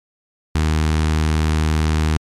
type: tone with notch filter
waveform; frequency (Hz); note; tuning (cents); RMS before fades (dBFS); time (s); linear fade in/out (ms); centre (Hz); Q
sawtooth; 77.78; D#2; 0; -17; 0.55-2.17; 0; 570; 1.6
effects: low-pass 9000 Hz 12 dB/octave + MP3 64 kbps